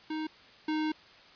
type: tone pair in turn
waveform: square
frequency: 311.9 / 309.7 Hz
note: D#4 / D#4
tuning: +4 / -8 cents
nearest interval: unison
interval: 12 cents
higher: first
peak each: -33 / -29 dBFS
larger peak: second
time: 0.1-0.27 / 0.68-0.92 s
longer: second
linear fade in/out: 5 ms
effects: white hiss -55 dBFS RMS until 1.35 s + resampled to 11025 Hz